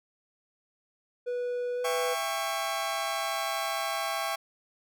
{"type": "tone with pitch glide", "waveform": "triangle", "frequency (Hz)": [490, 496.8], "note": ["B4", "B4"], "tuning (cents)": [-14, 10], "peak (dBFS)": -27, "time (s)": [1.26, 2.15], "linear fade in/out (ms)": 20, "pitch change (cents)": 24, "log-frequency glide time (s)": [1.75, 1.84]}
{"type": "chord", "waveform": "sawtooth", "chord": "C# diminished", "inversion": "first", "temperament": "just", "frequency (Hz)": [665.2, 798.3, 1108.7], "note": ["E5", "G5", "C#6"], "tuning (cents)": [16, 31, 0], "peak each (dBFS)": -30, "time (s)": [1.84, 4.36], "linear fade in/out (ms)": 10}
{"effects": []}